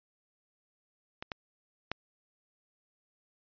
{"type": "clicks", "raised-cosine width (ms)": 0.3, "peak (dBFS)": [-22, -19, -16], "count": 3, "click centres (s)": [1.225, 1.318, 1.916], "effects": ["resampled to 11025 Hz"]}